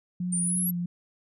sine tone with vibrato, 177.1 Hz, F3, 24 cents sharp, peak -27 dBFS, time 0.2-0.86 s, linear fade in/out 5 ms, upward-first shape sine, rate 3 Hz, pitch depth 27 cents each way
sine exponential sweep, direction up, 8870 to 11670 Hz, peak -26 dBFS, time 0.32-0.71 s, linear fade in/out 10 ms
effects none

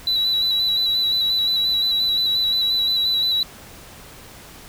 triangle tone with vibrato, 3945 Hz, B7, 3 cents flat, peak -15 dBFS, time 0.07-3.43 s, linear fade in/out 2 ms, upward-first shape square, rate 5.7 Hz, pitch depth 21 cents each way, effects tanh soft clip ceiling -12 dBFS + pink hiss -42 dBFS RMS until 4.68 s

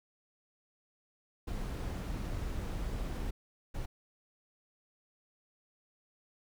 brown noise bursts at uneven times, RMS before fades -37 dBFS, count 2, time 1.47-3.31 / 3.74-3.86 s, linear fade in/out 10 ms, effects none

